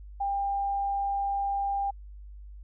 sine tone, 797 Hz, G5, 28 cents sharp, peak -26 dBFS, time 0.2-1.91 s, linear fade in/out 10 ms, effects added 50 Hz sine -42 dBFS peak until 2.63 s

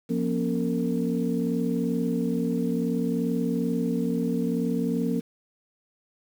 sine tone cluster, 175.5 / 237.8 / 278.4 / 456.6 Hz, F3 / A#3 / C#4 / A#4, +9 / +35 / +8 / -36 cents, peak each -28 / -26 / -30 / -31 dBFS, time 0.09-5.21 s, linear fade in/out 20 ms, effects tanh soft clip ceiling -13 dBFS + 8-bit

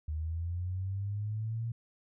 sine linear sweep, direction up, 75.7 to 117 Hz, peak -32 dBFS, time 0.08-1.72 s, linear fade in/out 5 ms, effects none

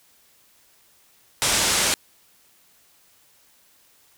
white low-pass noise, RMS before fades -21 dBFS, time 1.42-1.94 s, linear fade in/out 0 ms, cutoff 9300 Hz, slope 24 dB/octave, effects white hiss -58 dBFS RMS until 4.17 s

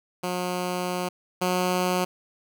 10% pulse tone pair in turn, 180 / 181.57 Hz, F#3 / F#3, -47 / -32 cents, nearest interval unison, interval 15 cents, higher second, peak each -18 / -14 dBFS, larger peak second, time 0.23-1.09 / 1.41-2.05 s, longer first, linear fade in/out 10 ms, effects none

